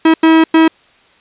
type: tone bursts at uneven times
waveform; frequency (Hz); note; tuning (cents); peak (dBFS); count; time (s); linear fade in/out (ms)
45% pulse; 322.2; E4; -39; -5; 3; 0.05-0.14 / 0.23-0.44 / 0.54-0.68; 5
effects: white hiss -49 dBFS RMS until 1.2 s + resampled to 8000 Hz